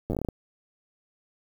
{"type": "slowing click train", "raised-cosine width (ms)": 2, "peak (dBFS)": -16, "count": 10, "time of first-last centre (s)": [0.1, 0.287], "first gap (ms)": 9, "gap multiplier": 1.2, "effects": ["8-bit"]}